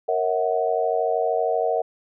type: chord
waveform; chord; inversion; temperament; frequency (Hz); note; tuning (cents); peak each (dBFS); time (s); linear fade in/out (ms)
sine; F# dominant seventh; first; equal with one note detuned; 466.2 / 554.4 / 647.2 / 740; A#4 / C#5 / E5 / F#5; 0 / 0 / -32 / 0; -24 / -29 / -24 / -25; 0.08-1.82; 10
effects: none